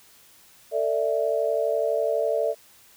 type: chord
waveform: sine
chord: A suspended fourth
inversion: none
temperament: equal with one note detuned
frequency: 447.9 / 587.3 / 659.3 Hz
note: A4 / D5 / E5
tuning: +31 / 0 / 0 cents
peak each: -26 / -25 / -26 dBFS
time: 0.71-2.55 s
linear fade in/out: 50 ms
effects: white hiss -54 dBFS RMS until 2.96 s